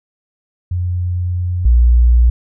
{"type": "tone pair in turn", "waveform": "sine", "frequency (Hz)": [89.1, 59.64], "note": ["F2", "A#1"], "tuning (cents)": [35, 40], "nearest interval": "perfect fifth", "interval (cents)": 695, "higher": "first", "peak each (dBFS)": [-15, -6], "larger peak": "second", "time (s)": [[0.71, 1.65], [1.65, 2.3]], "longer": "first", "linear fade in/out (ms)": 5, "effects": []}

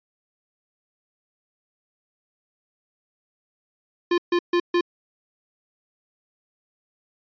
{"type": "tone bursts", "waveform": "square", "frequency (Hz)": 349.2, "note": "F4", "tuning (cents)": 0, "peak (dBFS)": -18, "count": 4, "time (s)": [4.11, 4.81], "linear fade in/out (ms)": 5, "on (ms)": 70, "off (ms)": 140, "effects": ["resampled to 11025 Hz"]}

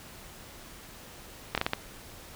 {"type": "slowing click train", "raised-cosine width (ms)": 0.3, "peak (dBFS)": -10, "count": 5, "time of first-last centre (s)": [1.55, 1.734], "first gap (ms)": 27, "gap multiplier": 1.37, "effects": ["pink hiss -48 dBFS RMS until 2.35 s"]}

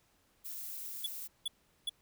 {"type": "noise", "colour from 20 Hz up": "violet", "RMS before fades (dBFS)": -43, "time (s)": [0.44, 1.28], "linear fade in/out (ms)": 20}
{"type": "tone bursts", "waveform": "square", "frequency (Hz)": 3414, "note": "G#7", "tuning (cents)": 47, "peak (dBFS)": -33, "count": 3, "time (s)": [1.04, 1.895], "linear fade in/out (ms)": 5, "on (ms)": 25, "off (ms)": 390}
{"effects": ["pink hiss -71 dBFS RMS until 2.01 s"]}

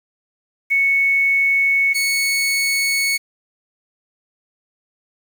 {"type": "tone pair in turn", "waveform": ["sine", "sawtooth"], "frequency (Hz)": [2212, 2212], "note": ["C#7", "C#7"], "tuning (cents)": [-4, -4], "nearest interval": "unison", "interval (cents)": 0, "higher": "neither", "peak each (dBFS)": -13, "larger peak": "neither", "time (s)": [[0.7, 1.94], [1.94, 3.18]], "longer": "neither", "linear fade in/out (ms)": 20, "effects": ["7-bit"]}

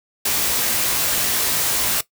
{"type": "noise with comb filter", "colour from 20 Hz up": "white", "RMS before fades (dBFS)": -20, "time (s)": [0.25, 2.01], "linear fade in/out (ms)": 5, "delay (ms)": 18, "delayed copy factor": 0.5, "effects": ["noise-tail reverb RT60 0.1 s tail -17 dB re dry"]}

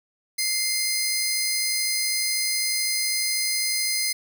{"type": "tone pair together", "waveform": "15% pulse", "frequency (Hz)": [2093, 4978], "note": ["C7", "D#8"], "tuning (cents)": [0, 0], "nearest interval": "octave + minor third", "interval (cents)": 1500, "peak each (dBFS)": -19, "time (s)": [0.38, 4.13], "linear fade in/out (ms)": 10, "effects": []}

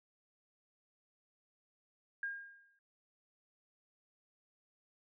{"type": "tone with exponential decay", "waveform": "sine", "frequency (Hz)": 1616, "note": "G#6", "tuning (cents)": -48, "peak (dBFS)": -34, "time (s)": [2.23, 2.79], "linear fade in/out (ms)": 2, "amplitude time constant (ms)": 120, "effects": []}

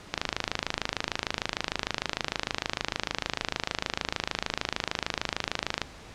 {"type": "click train", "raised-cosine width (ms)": 0.2, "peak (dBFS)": -8, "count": 152, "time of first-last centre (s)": [0.14, 5.817], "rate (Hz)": 26.6, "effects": ["pink hiss -47 dBFS RMS until 6.14 s", "low-pass 6000 Hz 12 dB/octave"]}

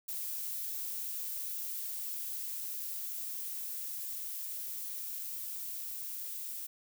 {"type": "noise with level ramp", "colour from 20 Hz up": "violet", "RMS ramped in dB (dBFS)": [-38, -41], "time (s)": [0.08, 6.67], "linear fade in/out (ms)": 10, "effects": []}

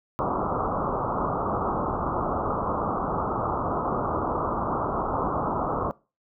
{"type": "low-pass noise", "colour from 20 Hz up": "white", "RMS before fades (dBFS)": -27, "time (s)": [0.19, 5.91], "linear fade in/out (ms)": 0, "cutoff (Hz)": 1300, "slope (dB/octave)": 96, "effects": ["noise-tail reverb RT60 0.3 s tail -21 dB re dry"]}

